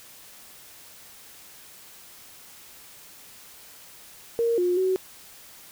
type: tone with pitch steps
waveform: sine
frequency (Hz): 464.9 / 356.6 / 374.8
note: A#4 / F4 / F#4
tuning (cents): -5 / +36 / +22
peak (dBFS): -20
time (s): 4.39-4.96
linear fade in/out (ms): 0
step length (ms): 190
effects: white hiss -48 dBFS RMS until 5.71 s